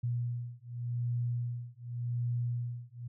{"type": "beating tone pair", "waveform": "sine", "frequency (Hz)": [120, 120.87], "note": ["B2", "B2"], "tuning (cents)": [-49, -37], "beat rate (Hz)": 0.87, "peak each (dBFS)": [-35, -35], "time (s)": [0.03, 3.08], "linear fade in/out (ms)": 10, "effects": []}